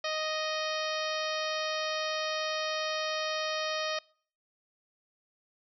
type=harmonic tone; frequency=622.3 Hz; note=D#5; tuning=in tune; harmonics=1 / 2 / 3 / 4 / 5 / 6 / 7 / 8 / 9; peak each=-34 / -37 / -39 / -40 / -41 / -42 / -42 / -43 / -44 dBFS; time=0.04-3.99 s; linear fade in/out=5 ms; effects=noise-tail reverb RT60 0.5 s tail -25 dB re dry